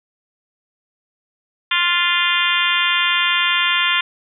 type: harmonic tone with a mistuned harmonic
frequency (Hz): 350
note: F4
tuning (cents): +4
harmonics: 3 / 4 / 5 / 6 / 7 / 8 / 9 / 10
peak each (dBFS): -23 / -23 / -23 / -23 / -23 / -23 / -23 / -23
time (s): 1.71-4.01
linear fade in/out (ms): 5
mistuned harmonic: 6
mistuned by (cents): -21
effects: none